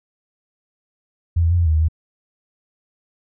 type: tone with pitch steps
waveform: sine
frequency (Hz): 84.7 / 82.9 / 87.7 / 85.3 / 78.7 / 78.2 / 80.2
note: E2 / E2 / F2 / F2 / D#2 / D#2 / E2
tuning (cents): +48 / +10 / +8 / -40 / +20 / +9 / -47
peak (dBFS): -13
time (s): 1.36-1.885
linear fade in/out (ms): 10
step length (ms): 75
effects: none